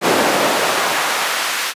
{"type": "noise with high-pass filter sweep", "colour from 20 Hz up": "brown", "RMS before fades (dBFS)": -17, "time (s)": [0.01, 1.74], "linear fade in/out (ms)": 50, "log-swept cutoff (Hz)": [370, 1900], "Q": 0.79, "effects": ["high-pass 150 Hz 12 dB/octave", "resampled to 32000 Hz"]}